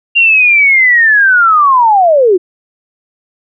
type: linear sweep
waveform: sine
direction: down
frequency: 2794 to 340.3 Hz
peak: -4 dBFS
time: 0.15-2.38 s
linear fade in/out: 20 ms
effects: none